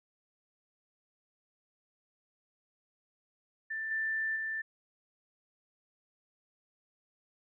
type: tone with level steps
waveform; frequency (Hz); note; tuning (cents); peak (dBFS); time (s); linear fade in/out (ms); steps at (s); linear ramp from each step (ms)
sine; 1773; A6; +13; -34 / -30 / -33; 3.7-4.62; 10; 3.91 / 4.36; 2
effects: none